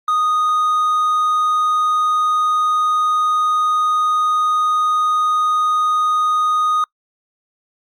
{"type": "tone", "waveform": "triangle", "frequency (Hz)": 1240, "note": "D#6", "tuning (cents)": -6, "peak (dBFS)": -12, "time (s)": [0.08, 6.84], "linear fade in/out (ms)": 2, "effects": ["noise-tail reverb RT60 0.1 s tail -25 dB re dry", "Opus 48 kbps"]}